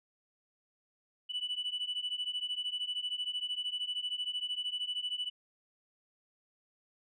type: beating tone pair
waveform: sine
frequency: 2960 / 2973 Hz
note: F#7 / F#7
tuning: 0 / +8 cents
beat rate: 13 Hz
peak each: -36 / -35 dBFS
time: 1.29-5.3 s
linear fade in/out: 20 ms
effects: tanh soft clip ceiling -29 dBFS